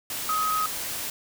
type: tone in noise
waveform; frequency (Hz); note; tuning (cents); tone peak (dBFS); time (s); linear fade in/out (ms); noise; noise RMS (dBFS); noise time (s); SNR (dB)
sine; 1264; D#6; +27; -23; 0.29-0.66; 2; white; -32; 0.1-1.1; +6
effects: none